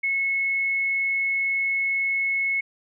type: tone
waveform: sine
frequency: 2189 Hz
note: C#7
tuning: 22 cents flat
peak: -21 dBFS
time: 0.03-2.61 s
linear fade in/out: 10 ms
effects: none